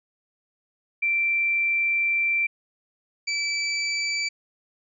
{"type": "tone pair in turn", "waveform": ["sine", "25% pulse"], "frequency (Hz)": [2349, 2317], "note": ["D7", "D7"], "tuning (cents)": [0, -24], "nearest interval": "unison", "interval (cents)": 24, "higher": "first", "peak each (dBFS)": -20, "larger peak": "neither", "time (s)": [[1.02, 2.47], [3.27, 4.29]], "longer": "first", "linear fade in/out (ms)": 10, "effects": ["resampled to 22050 Hz"]}